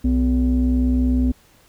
sine tone pair together, 63 / 252.4 Hz, B1 / B3, +35 / +38 cents, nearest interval 2 octaves, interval 2403 cents, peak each -16 dBFS, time 0.04-1.32 s, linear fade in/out 10 ms, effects tanh soft clip ceiling -11 dBFS + pink hiss -54 dBFS RMS until 1.68 s

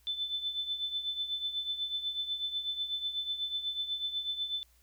sine tone with tremolo, 3520 Hz, A7, in tune, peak -29 dBFS, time 0.07-4.63 s, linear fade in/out 0 ms, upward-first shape triangle, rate 8.1 Hz, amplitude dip 75%, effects added 60 Hz sine -64 dBFS peak until 4.82 s + white hiss -68 dBFS RMS until 4.82 s

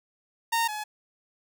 sawtooth tone pair in turn, 921 / 848.1 Hz, A#5 / G#5, -21 / +36 cents, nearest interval minor second, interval 143 cents, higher first, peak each -19 / -28 dBFS, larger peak first, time 0.52-0.68 / 0.68-0.84 s, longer neither, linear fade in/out 10 ms, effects none

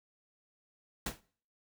pink noise with exponential decay, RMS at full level -31 dBFS, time 1.06-1.21 s, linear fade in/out 5 ms, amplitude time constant 31 ms, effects noise-tail reverb RT60 0.5 s tail -22 dB re dry

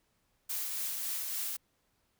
blue noise with tremolo, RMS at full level -35 dBFS, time 0.49-1.57 s, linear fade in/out 10 ms, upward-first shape sine, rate 3.6 Hz, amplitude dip 25%, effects pink hiss -75 dBFS RMS until 2.19 s

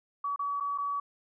sine tone with dropouts, 1138 Hz, C#6, 45 cents sharp, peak -29 dBFS, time 0.24-1 s, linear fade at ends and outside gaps 5 ms, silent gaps 0.361-0.392 / 0.601-0.606 / 0.778-0.783 s, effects none

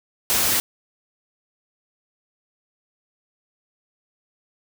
white noise, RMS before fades -20 dBFS, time 0.3-0.6 s, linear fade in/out 0 ms, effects none

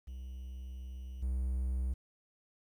triangle tone with level steps, 63.7 Hz, C2, 46 cents flat, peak -39 / -29 dBFS, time 0.07-1.94 s, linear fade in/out 10 ms, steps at 1.22 s, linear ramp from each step 10 ms, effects 11-bit

